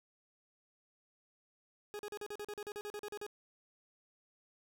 40% pulse tone bursts, 415.2 Hz, G#4, in tune, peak -40 dBFS, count 15, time 1.94-3.265 s, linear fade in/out 0 ms, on 51 ms, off 40 ms, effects none

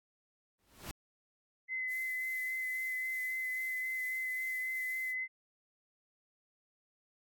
pink noise with exponential growth, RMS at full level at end -41 dBFS, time 0.59-0.91 s, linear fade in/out 0 ms, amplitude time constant 69 ms
sine tone with vibrato, 2038 Hz, C7, 46 cents flat, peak -34 dBFS, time 1.68-5.28 s, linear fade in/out 50 ms, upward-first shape sine, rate 3.7 Hz, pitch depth 14 cents each way
violet noise with tremolo, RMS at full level -49 dBFS, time 1.87-5.15 s, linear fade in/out 50 ms, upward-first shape triangle, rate 2.4 Hz, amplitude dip 30%
effects AAC 64 kbps

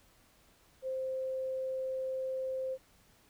sine tone, 523.3 Hz, C5, in tune, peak -33 dBFS, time 0.82-2.78 s, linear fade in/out 50 ms, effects pink hiss -65 dBFS RMS until 3.29 s

